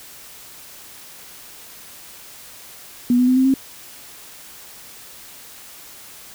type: tone with pitch steps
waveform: sine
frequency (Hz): 244.1 / 249.7 / 255.3 / 261.2 / 267.1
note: B3 / B3 / C4 / C4 / C4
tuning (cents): -20 / +19 / -42 / -3 / +36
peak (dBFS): -12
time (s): 3.1-3.54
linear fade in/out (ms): 2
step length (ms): 88
effects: white hiss -41 dBFS RMS until 6.34 s